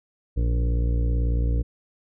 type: harmonic tone with a mistuned harmonic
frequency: 58.27 Hz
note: A#1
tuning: in tune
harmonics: 1 / 2 / 3 / 4 / 5 / 6 / 7 / 8 / 9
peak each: -20 / -28 / -37 / -44 / -36 / -48 / -47 / -39 / -46 dBFS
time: 0.36-1.63 s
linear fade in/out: 20 ms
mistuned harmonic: 3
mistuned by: +19 cents
effects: none